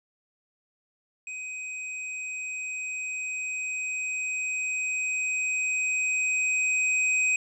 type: tone with level ramp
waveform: square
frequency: 2514 Hz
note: D#7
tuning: 17 cents sharp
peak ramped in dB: -35 to -22 dBFS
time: 1.27-7.36 s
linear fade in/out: 2 ms
effects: resampled to 22050 Hz